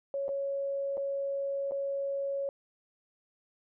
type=tone with dropouts; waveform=sine; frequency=554.4 Hz; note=C#5; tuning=in tune; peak=-30 dBFS; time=0.14-2.49 s; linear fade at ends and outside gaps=1 ms; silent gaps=0.282-0.29 / 0.971-0.977 / 1.711-1.719 s; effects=none